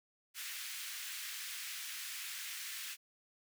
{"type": "high-pass noise", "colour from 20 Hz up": "pink", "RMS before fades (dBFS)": -44, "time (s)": [0.34, 2.97], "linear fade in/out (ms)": 50, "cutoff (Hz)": 1700, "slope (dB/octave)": 24, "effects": []}